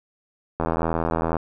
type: click train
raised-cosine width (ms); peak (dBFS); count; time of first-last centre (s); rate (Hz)
1; -9; 64; 0.6-1.367; 82.1
effects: none